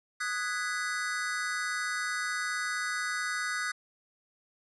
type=chord; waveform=square; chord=G# minor seventh; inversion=second; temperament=equal with one note detuned; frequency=1244.5 / 1480 / 1661.2 / 1990.4 Hz; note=D#6 / F#6 / G#6 / B6; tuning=0 / 0 / 0 / +13 cents; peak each=-38 / -35 / -38 / -38 dBFS; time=0.2-3.72 s; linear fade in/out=10 ms; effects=resampled to 24000 Hz

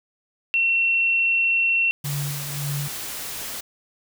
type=tone; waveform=sine; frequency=2716 Hz; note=F7; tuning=49 cents flat; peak=-17 dBFS; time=0.54-1.91 s; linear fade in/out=0 ms
type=noise; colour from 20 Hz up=white; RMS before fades=-32 dBFS; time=2.04-3.61 s; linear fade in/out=10 ms
type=tone with tremolo; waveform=sine; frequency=143.5 Hz; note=D3; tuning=40 cents flat; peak=-24 dBFS; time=2.04-2.88 s; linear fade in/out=5 ms; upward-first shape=sine; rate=1.8 Hz; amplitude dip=65%
effects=none

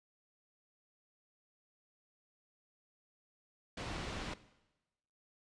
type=low-pass noise; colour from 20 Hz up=pink; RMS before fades=-42 dBFS; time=3.77-4.34 s; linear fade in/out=5 ms; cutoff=4500 Hz; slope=12 dB/octave; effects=noise-tail reverb RT60 1.0 s tail -17 dB re dry + resampled to 22050 Hz

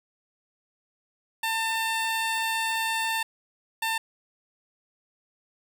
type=tone bursts at uneven times; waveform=15% pulse; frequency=897 Hz; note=A5; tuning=33 cents sharp; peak=-19 dBFS; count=2; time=1.43-3.23 / 3.82-3.98 s; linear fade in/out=5 ms; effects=none

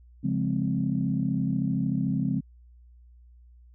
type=chord; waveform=sine; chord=Db major seventh; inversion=none; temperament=equal; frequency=138.59 / 174.61 / 207.7 / 261.6 Hz; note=Db3 / F3 / Ab3 / C4; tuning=0 / 0 / 0 / 0 cents; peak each=-29 dBFS; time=0.23-2.41 s; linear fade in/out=20 ms; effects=tanh soft clip ceiling -13 dBFS + added 60 Hz sine -50 dBFS peak until 3.74 s

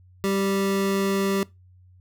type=tone pair together; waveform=square; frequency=196 / 391.3 Hz; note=G3 / G4; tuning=0 / -3 cents; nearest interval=octave; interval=1197 cents; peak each=-25 dBFS; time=0.24-1.43 s; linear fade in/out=0 ms; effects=noise-tail reverb RT60 0.2 s tail -21 dB re dry + added 91 Hz sine -50 dBFS peak until 2 s

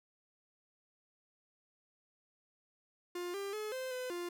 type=tone with pitch steps; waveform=45% pulse; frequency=353.4 / 397.6 / 427.1 / 518 / 506 / 350.2 Hz; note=F4 / G4 / G#4 / C5 / B4 / F4; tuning=+21 / +25 / +48 / -17 / +42 / +5 cents; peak=-38 dBFS; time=3.15-4.29 s; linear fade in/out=5 ms; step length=190 ms; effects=none

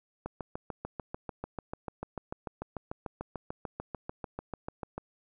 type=click train; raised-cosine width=1 ms; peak=-22 dBFS; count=33; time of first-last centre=0.26-4.98 s; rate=6.78 Hz; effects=none

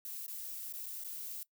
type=noise with dropouts; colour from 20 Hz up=violet; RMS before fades=-43 dBFS; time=0.05-1.43 s; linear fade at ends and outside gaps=1 ms; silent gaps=0.264-0.28 / 0.725-0.737 / 0.859-0.863 / 1.038-1.046 s; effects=noise-tail reverb RT60 0.1 s tail -20 dB re dry

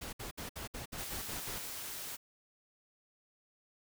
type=noise bursts; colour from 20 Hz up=pink; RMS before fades=-43 dBFS; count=9; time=0.01-1.586 s; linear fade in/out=10 ms; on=120 ms; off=62 ms
type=noise; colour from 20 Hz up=white; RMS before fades=-43 dBFS; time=0.97-2.17 s; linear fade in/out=20 ms
effects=none

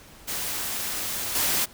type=noise with level steps; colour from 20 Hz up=white; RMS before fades=-30 / -24 dBFS; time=0.27-1.66 s; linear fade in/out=20 ms; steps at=1.35 s; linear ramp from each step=2 ms; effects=pink hiss -49 dBFS RMS until 1.73 s

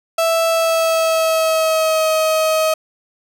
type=tone with pitch glide; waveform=35% pulse; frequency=659.3 to 632.1 Hz; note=E5 to D#5; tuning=0 to +27 cents; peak=-12 dBFS; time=0.18-2.74 s; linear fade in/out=5 ms; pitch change=-73 cents; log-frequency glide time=0.48-2.1 s; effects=none

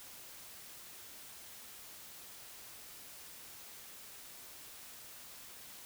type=silence; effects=white hiss -52 dBFS RMS until 5.85 s

